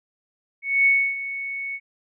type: tone with ADSR envelope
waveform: sine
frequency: 2216 Hz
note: C#7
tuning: 1 cent flat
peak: -13 dBFS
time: 0.62-1.8 s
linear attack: 240 ms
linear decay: 290 ms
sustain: -14 dB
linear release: 53 ms
effects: none